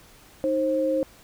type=tone pair together; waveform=sine; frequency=311.1 / 531.3 Hz; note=D#4 / C5; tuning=0 / +26 cents; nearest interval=major sixth; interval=926 cents; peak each=-26 / -22 dBFS; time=0.44-1.03 s; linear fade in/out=0 ms; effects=pink hiss -52 dBFS RMS until 1.23 s